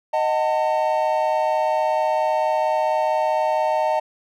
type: chord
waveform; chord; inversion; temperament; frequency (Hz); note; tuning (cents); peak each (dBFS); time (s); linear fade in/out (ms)
triangle; D# diminished; none; just; 622.3 / 746.7 / 896; D#5 / F#5 / A5; 0 / +16 / +31; -19 / -23 / -20; 0.13-4; 10
effects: none